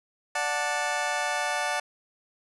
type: chord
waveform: 20% pulse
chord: D major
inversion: none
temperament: just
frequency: 587.3 / 734.2 / 881 Hz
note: D5 / F#5 / A5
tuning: 0 / -14 / +2 cents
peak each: -27 / -25 / -26 dBFS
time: 0.35-1.8 s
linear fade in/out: 5 ms
effects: resampled to 24000 Hz